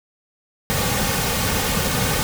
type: noise with comb filter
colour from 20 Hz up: pink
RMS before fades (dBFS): -21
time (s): 0.7-2.23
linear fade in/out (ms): 0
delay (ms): 3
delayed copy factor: -0.55
effects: none